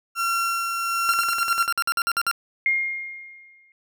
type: tone with tremolo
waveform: 35% pulse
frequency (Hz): 1366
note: F6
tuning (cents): -39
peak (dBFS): -19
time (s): 0.15-1.68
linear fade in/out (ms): 50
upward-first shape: sine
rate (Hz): 1.3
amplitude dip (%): 35
type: tone bursts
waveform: 40% pulse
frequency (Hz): 1379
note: F6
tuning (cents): -22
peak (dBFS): -19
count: 13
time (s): 1.09-2.313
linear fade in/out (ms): 0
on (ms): 47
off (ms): 51
type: tone with exponential decay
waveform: sine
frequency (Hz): 2129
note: C7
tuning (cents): +30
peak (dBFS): -16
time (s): 2.66-3.72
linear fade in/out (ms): 1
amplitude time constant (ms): 230
effects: none